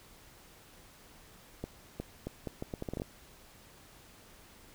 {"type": "accelerating click train", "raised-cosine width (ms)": 2, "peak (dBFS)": -23, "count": 12, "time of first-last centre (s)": [1.64, 3.019], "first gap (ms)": 360, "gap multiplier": 0.75, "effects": ["pink hiss -57 dBFS RMS until 4.74 s"]}